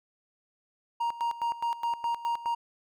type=tone with tremolo; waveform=triangle; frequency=937 Hz; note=A#5; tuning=9 cents sharp; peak=-24 dBFS; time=1-2.55 s; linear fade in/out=10 ms; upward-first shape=square; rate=4.8 Hz; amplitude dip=80%; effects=none